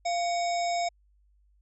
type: harmonic tone with a mistuned harmonic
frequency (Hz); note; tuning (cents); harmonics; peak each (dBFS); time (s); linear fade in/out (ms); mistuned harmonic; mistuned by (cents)
747; F#5; +16; 1 / 3 / 5 / 7 / 9 / 10; -26 / -37 / -42 / -40 / -46 / -44; 0.05-0.89; 10; 1; -130
effects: added 50 Hz sine -61 dBFS peak until 1.61 s